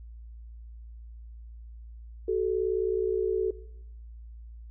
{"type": "tone pair together", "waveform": "sine", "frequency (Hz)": [377.6, 436.7], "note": ["F#4", "A4"], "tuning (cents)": [35, -13], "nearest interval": "minor third", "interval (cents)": 252, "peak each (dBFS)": -27, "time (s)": [2.28, 3.51], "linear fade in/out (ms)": 5, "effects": ["noise-tail reverb RT60 0.8 s tail -20 dB re dry", "added 57 Hz sine -42 dBFS peak until 4.7 s"]}